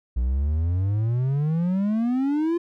triangle exponential sweep, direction up, 58.27 to 349.2 Hz, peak -18 dBFS, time 0.16-2.58 s, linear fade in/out 10 ms, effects none

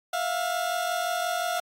30% pulse tone pair together, 664.3 / 710 Hz, E5 / F5, +13 / +28 cents, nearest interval minor second, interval 115 cents, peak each -28 / -25 dBFS, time 0.13-1.6 s, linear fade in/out 5 ms, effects AAC 48 kbps

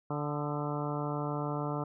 harmonic tone with a mistuned harmonic, 146.83 Hz, D3, in tune, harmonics 1 / 2 / 3 / 4 / 5 / 6 / 7 / 8 / 9, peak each -35 / -38 / -40 / -41 / -42 / -43 / -43 / -44 / -45 dBFS, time 0.1-1.84 s, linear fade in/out 5 ms, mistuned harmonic 8, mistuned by +41 cents, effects none

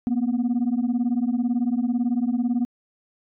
sine beating tone pair, 233.1 / 251.1 Hz, A#3 / B3, 0 / +29 cents, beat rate 18 Hz, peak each -21 dBFS, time 0.07-2.65 s, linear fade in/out 0 ms, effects tanh soft clip ceiling -17 dBFS

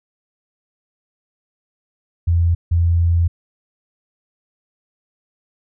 sine tone bursts at uneven times, 85 Hz, F2, 46 cents flat, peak -12 dBFS, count 2, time 2.27-2.55 / 2.71-3.28 s, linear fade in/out 10 ms, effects none

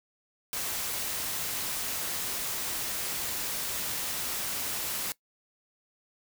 white noise, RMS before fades -33 dBFS, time 0.53-5.12 s, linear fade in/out 0 ms, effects noise-tail reverb RT60 0.1 s tail -20 dB re dry

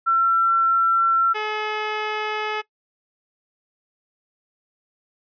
sine / 10% pulse tone pair in turn, 1351 / 427.5 Hz, E6 / A4, +42 / -50 cents, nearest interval octave + minor sixth, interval 1992 cents, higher first, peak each -15 dBFS, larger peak neither, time 0.06-1.34 / 1.34-2.62 s, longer neither, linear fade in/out 20 ms, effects noise-tail reverb RT60 0.1 s tail -20 dB re dry + resampled to 11025 Hz

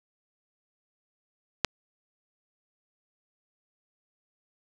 click, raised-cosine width 0.2 ms, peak -4 dBFS, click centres 1.647 s, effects none

